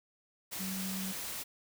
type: tone in noise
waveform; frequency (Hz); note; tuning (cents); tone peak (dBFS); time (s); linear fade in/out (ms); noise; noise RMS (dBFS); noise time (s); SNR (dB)
sine; 190; F#3; +46; -37; 0.59-1.13; 20; white; -40; 0.51-1.44; 0
effects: none